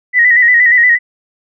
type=tone with vibrato; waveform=sine; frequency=1934 Hz; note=B6; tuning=37 cents flat; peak=-5 dBFS; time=0.13-0.99 s; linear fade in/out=50 ms; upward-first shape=square; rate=8.5 Hz; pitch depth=51 cents each way; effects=none